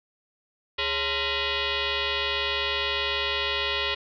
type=tone with frequency modulation; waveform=sine; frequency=412.8 Hz; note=G#4; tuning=10 cents flat; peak=-24 dBFS; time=0.78-3.95 s; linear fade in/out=10 ms; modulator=484 Hz; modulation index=7.5; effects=none